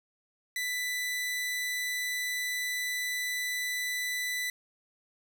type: tone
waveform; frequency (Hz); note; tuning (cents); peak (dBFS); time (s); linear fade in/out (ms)
sawtooth; 1988; B6; +11; -27; 0.56-4.5; 2
effects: none